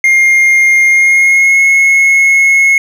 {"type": "tone with pitch glide", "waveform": "triangle", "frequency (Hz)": [2122, 2175], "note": ["C7", "C#7"], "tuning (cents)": [24, -33], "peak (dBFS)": -3, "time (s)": [0.04, 2.78], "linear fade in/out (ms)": 2, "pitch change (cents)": 43, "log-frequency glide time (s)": [0.87, 1.62], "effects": []}